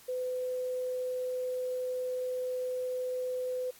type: tone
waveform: sine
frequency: 505 Hz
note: B4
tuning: 39 cents sharp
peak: -31 dBFS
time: 0.08-3.71 s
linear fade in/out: 10 ms
effects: white hiss -56 dBFS RMS until 3.79 s + AAC 64 kbps